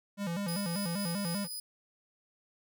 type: tone with vibrato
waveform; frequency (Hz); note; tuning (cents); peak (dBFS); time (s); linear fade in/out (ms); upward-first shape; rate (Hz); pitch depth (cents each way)
square; 185; F#3; 0; -33; 0.17-1.48; 50; square; 5.1; 150
type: tone with tremolo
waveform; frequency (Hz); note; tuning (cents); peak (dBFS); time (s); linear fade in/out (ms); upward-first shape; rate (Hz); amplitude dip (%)
15% pulse; 4978; D#8; 0; -31; 0.48-1.6; 5; square; 3.9; 30
effects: none